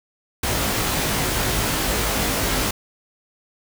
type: noise with comb filter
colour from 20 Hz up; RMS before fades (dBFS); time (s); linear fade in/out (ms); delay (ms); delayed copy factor
pink; -22; 0.43-2.71; 5; 19; +0.9
effects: none